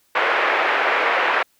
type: band-pass noise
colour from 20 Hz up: white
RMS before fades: -19 dBFS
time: 0.15-1.43 s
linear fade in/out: 5 ms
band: 420 to 2200 Hz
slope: 24 dB/octave
effects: white hiss -62 dBFS RMS until 1.59 s